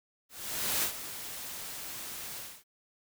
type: noise with ADSR envelope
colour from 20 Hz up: white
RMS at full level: -29 dBFS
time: 0.29-2.64 s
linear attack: 540 ms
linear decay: 87 ms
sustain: -12 dB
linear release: 260 ms
effects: none